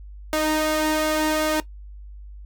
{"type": "tone with flanger", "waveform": "sawtooth", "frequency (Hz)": 309.6, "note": "D#4", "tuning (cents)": -9, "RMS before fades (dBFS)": -22, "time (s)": [0.33, 1.6], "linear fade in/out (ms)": 0, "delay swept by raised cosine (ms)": [1.4, 2.18], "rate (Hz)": 2.7, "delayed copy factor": 0.5, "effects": ["noise-tail reverb RT60 0.1 s tail -17 dB re dry", "added 50 Hz sine -37 dBFS peak until 2.45 s"]}